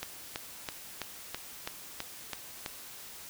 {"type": "click train", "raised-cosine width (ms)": 0.2, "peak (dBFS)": -17, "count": 9, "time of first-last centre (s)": [0.03, 2.662], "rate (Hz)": 3.04, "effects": ["white hiss -47 dBFS RMS until 3.29 s"]}